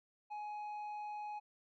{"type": "tone with low-pass filter", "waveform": "square", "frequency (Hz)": 838, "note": "G#5", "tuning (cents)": 15, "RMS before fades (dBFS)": -44, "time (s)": [0.3, 1.4], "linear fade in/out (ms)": 20, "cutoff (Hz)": 1700, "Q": 1, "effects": []}